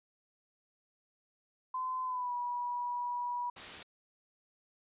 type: tone with pitch glide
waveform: sine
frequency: 1025 to 972 Hz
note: C6 to B5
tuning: -36 to -28 cents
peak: -33 dBFS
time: 1.74-3.5 s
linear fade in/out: 5 ms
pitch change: -92 cents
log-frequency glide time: 2.04-2.34 s
type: noise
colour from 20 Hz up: white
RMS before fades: -44 dBFS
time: 3.56-3.83 s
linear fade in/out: 5 ms
effects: resampled to 8000 Hz